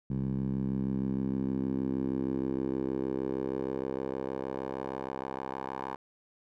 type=tone with band-pass filter sweep; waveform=10% pulse; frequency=66.4 Hz; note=C2; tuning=26 cents sharp; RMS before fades=-33 dBFS; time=0.1-5.96 s; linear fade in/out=5 ms; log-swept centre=160 to 860 Hz; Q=2.1; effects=none